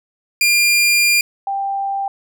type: tone pair in turn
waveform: sawtooth / sine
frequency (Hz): 2400 / 789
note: D7 / G5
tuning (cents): +37 / +11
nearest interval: octave + perfect fifth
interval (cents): 1926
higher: first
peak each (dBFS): -8 / -18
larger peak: first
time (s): 0.41-1.21 / 1.47-2.08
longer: first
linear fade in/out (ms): 2
effects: none